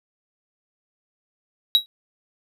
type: tone with exponential decay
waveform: triangle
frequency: 3859 Hz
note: B7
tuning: 41 cents flat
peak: -7 dBFS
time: 1.75-1.86 s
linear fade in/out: 0 ms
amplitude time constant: 22 ms
effects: none